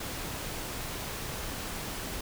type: noise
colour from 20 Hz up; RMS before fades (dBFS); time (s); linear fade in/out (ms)
pink; -37; 0-2.21; 5
effects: none